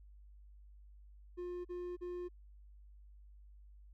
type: tone bursts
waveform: triangle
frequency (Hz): 355.3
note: F4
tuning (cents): +30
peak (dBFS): -38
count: 3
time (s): 1.37-2.288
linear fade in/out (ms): 20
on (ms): 280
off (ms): 39
effects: added 50 Hz sine -55 dBFS peak until 3.93 s